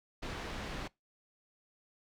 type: low-pass noise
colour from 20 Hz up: pink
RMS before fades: -41 dBFS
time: 0.22-0.88 s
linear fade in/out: 10 ms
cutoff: 3900 Hz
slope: 12 dB/octave
effects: noise-tail reverb RT60 0.2 s tail -24 dB re dry